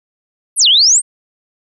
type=exponential two-way sweep; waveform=sine; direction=down then up; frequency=11840 to 2801 to 8970 Hz; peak=-6 dBFS; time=0.56-1.02 s; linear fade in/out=50 ms; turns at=0.68 s; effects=none